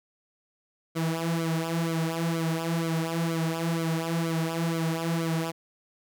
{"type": "tone with flanger", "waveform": "sawtooth", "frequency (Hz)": 164.6, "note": "E3", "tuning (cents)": -2, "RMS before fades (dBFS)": -28, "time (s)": [0.95, 5.52], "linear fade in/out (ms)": 20, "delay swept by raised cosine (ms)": [1.1, 5.6], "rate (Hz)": 2.1, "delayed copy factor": -0.8, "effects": []}